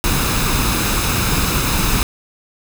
pink noise with comb filter, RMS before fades -17 dBFS, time 0.04-2.03 s, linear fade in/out 0 ms, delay 0.78 ms, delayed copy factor +0.5, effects none

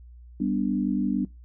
sine chord, G major, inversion none, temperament equal, 196 / 246.9 / 293.7 Hz, G3 / B3 / D4, 0 / 0 / 0 cents, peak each -27 dBFS, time 0.4-1.25 s, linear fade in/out 5 ms, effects noise-tail reverb RT60 0.2 s tail -20 dB re dry + added 60 Hz sine -44 dBFS peak until 1.44 s

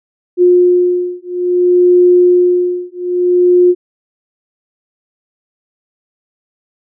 sine beating tone pair, 357 / 357.59 Hz, F4 / F4, +38 / +41 cents, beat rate 0.59 Hz, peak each -10 dBFS, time 0.37-3.75 s, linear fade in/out 50 ms, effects none

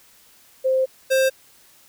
sine / square tone pair in turn, 523.3 / 528.5 Hz, C5 / C5, 0 / +17 cents, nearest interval unison, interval 17 cents, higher second, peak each -16 dBFS, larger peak neither, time 0.64-0.86 / 1.1-1.3 s, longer first, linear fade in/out 20 ms, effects white hiss -53 dBFS RMS until 1.88 s

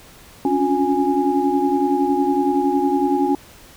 sine tone cluster, 275.7 / 286.5 / 359 / 828 Hz, C#4 / D4 / F4 / G#5, -9 / -43 / +48 / -5 cents, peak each -21 dBFS, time 0.45-3.35 s, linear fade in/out 2 ms, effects pink hiss -45 dBFS RMS until 3.76 s

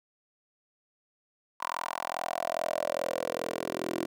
10% pulse tone with high-pass filter sweep, 42.42 Hz, F1, 50 cents flat, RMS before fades -33 dBFS, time 1.6-4.06 s, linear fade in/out 10 ms, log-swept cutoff 1000 to 350 Hz, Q 5.3, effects none

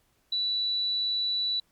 sine tone, 3951 Hz, B7, in tune, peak -25 dBFS, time 0.32-1.6 s, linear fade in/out 5 ms, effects pink hiss -69 dBFS RMS until 1.71 s + MP3 96 kbps

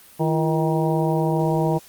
harmonic tone with a mistuned harmonic, 157.8 Hz, D#3, 25 cents sharp, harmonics 1 / 2 / 3 / 4 / 5 / 6, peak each -21 / -24 / -26 / -27 / -28 / -29 dBFS, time 0.19-1.79 s, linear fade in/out 20 ms, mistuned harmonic 2, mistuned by +110 cents, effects white hiss -48 dBFS RMS until 1.88 s + Opus 32 kbps

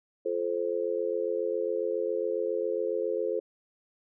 sine chord, F major, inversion none, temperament just, 349.2 / 436.5 / 523.8 Hz, F4 / A4 / C5, 0 / -14 / +2 cents, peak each -34 / -30 / -31 dBFS, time 0.25-3.4 s, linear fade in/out 10 ms, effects none

